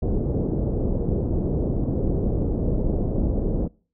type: low-pass noise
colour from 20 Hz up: pink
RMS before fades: -23 dBFS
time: 0.02-3.68 s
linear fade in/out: 10 ms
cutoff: 490 Hz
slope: 24 dB/octave
effects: noise-tail reverb RT60 0.4 s tail -24 dB re dry